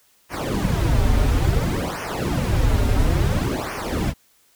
brown noise with flanger, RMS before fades -20 dBFS, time 0.29-4.14 s, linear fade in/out 50 ms, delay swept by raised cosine 0.25 to 6.05 ms, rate 0.58 Hz, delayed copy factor -1, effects white hiss -59 dBFS RMS until 4.55 s

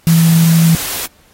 sine tone in noise, 164.81 Hz, E3, in tune, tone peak -6 dBFS, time 0.07-0.75 s, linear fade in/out 0 ms, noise white, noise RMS -21 dBFS, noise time 0.07-1.06 s, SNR +12 dB, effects pink hiss -50 dBFS RMS until 1.33 s + AAC 48 kbps

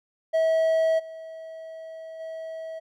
triangle tone with level steps, 646 Hz, E5, 35 cents flat, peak -17 / -35 / -31 dBFS, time 0.33-2.8 s, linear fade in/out 20 ms, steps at 0.98 / 2.19 s, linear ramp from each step 20 ms, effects none

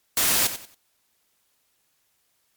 white noise with echo, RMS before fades -21 dBFS, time 0.17-0.47 s, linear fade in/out 2 ms, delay 92 ms, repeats 3, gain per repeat -11 dB, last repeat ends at 0.746 s, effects white hiss -69 dBFS RMS until 2.56 s + MP3 96 kbps

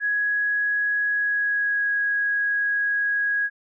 sine tone with pitch glide, 1669 to 1654.6 Hz, G#6 to G#6, +8 to -7 cents, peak -20 dBFS, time 0-3.5 s, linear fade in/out 50 ms, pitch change -15 cents, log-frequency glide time 1.09-1.89 s, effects none

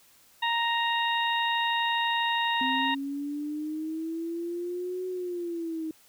harmonic tone, 932.3 Hz, A#5, in tune, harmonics 1 / 2 / 3 / 4, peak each -27 / -30 / -32 / -33 dBFS, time 0.42-2.95 s, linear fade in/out 10 ms
sine linear two-way sweep, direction up then down, 258.2 to 370 to 314.4 Hz, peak -30 dBFS, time 2.61-5.91 s, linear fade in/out 2 ms, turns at 5.07 s
effects white hiss -59 dBFS RMS until 6.08 s

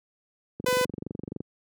click train, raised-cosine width 3 ms, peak -19 dBFS, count 20, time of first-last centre 0.6-1.405 s, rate 23.6 Hz
sawtooth tone, 502 Hz, B4, 28 cents sharp, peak -18 dBFS, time 0.66-0.85 s, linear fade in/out 5 ms
effects high-pass 150 Hz 12 dB/octave

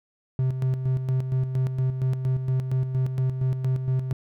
triangle tone with tremolo, 130 Hz, C3, 11 cents flat, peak -18 dBFS, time 0.39-4.13 s, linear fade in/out 2 ms, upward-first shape square, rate 4.3 Hz, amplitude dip 55%, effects none

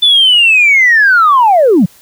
sine linear sweep, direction down, 3520 to 152.1 Hz, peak -3 dBFS, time 0.02-1.86 s, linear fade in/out 10 ms, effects tanh soft clip ceiling 0 dBFS + white hiss -43 dBFS RMS until 2.01 s

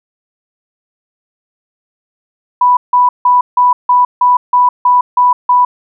sine tone bursts, 987.8 Hz, B5, in tune, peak -5 dBFS, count 10, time 2.61-5.65 s, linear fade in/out 5 ms, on 160 ms, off 160 ms, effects none

